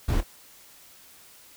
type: noise with echo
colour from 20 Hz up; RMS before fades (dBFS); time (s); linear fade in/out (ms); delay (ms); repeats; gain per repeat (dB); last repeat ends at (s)
brown; -23; 0.08-0.21; 10; 26; 1; -14; 0.236
effects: white hiss -52 dBFS RMS until 1.56 s